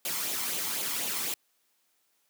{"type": "noise with flanger", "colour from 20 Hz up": "white", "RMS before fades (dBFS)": -32, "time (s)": [0.05, 1.34], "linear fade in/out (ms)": 2, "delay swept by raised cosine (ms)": [0.28, 0.96], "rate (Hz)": 4, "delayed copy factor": 0.5, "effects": ["white hiss -72 dBFS RMS until 2.29 s", "high-pass 200 Hz 12 dB/octave"]}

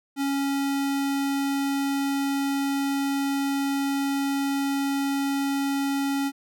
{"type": "tone", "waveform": "square", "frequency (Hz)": 277.2, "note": "C#4", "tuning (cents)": 0, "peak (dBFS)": -24, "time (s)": [0.16, 6.32], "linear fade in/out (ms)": 50, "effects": []}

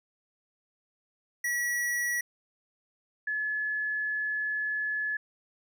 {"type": "tone pair in turn", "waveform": ["square", "sine"], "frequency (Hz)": [1931, 1711.9], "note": ["B6", "A6"], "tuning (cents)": [-39, -48], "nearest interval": "major second", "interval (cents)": 209, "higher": "first", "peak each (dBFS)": -28, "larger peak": "neither", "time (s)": [[1.44, 2.21], [3.27, 5.17]], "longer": "second", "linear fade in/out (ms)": 5, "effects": []}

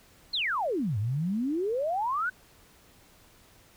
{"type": "exponential two-way sweep", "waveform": "sine", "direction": "down then up", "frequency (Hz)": [4435, 98, 1546], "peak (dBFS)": -26, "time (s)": [0.33, 2.3], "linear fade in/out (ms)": 10, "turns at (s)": 0.98, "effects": ["pink hiss -58 dBFS RMS until 3.76 s"]}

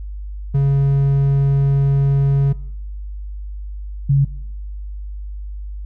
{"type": "tone pair in turn", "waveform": ["triangle", "sine"], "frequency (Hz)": [138.59, 138.59], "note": ["C#3", "C#3"], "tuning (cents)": [0, 0], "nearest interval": "unison", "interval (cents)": 0, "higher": "neither", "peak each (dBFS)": -10, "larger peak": "neither", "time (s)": [[0.54, 2.53], [4.09, 4.25]], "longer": "first", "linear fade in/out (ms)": 10, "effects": ["noise-tail reverb RT60 0.8 s tail -21 dB re dry", "added 50 Hz sine -26 dBFS peak until 5.85 s"]}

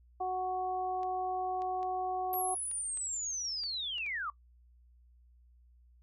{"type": "harmonic tone", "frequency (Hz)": 370, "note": "F#4", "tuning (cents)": 0, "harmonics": [1, 2, 3], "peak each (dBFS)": [-39, -32, -44], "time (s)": [0.2, 2.55], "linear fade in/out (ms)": 10}
{"type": "clicks", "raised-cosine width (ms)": 0.2, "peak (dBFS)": -36, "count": 9, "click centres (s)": [1.032, 1.62, 1.83, 2.34, 2.714, 2.973, 3.637, 3.982, 4.064]}
{"type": "linear sweep", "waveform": "sine", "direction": "down", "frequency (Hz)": [11670, 1108.7], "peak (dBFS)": -34, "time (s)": [2.33, 4.3], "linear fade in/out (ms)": 2}
{"effects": ["noise-tail reverb RT60 0.1 s tail -19 dB re dry", "added 60 Hz sine -59 dBFS peak until 6.02 s"]}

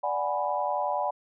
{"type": "chord", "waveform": "sine", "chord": "G# half-diminished seventh", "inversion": "second", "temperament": "equal", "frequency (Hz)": [587.3, 740, 830.6, 987.8], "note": ["D5", "F#5", "G#5", "B5"], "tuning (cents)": [0, 0, 0, 0], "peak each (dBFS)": -31, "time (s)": [0.03, 1.11], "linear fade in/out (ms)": 10, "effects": []}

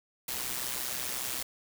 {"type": "noise with amplitude modulation", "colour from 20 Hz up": "white", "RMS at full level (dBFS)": -32, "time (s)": [0.28, 1.43], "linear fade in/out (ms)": 5, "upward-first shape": "sine", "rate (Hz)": 127, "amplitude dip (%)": 65, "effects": []}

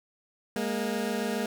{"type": "tone pair together", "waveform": "20% pulse", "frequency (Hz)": [205.9, 233.1], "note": ["G#3", "A#3"], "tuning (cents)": [-15, 0], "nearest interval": "major second", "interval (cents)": 215, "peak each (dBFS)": -26, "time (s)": [0.56, 1.46], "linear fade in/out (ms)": 2, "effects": []}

